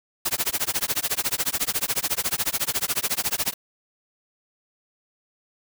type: noise with tremolo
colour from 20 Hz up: white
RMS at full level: -22 dBFS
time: 0.25-3.54 s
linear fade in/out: 10 ms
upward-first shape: sine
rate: 14 Hz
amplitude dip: 100%
effects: none